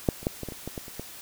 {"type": "clicks", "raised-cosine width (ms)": 2, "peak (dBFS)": [-7, -28, -11, -20, -21, -25, -20, -20, -29, -21], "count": 10, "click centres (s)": [0.088, 0.23, 0.269, 0.433, 0.487, 0.522, 0.676, 0.778, 0.881, 0.996], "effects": ["white hiss -44 dBFS RMS until 1.21 s"]}